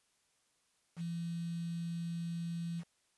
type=tone with quantisation; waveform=sine; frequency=169.1 Hz; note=E3; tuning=44 cents sharp; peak=-36 dBFS; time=0.96-2.84 s; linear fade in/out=50 ms; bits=9; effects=white hiss -75 dBFS RMS until 3.17 s + resampled to 24000 Hz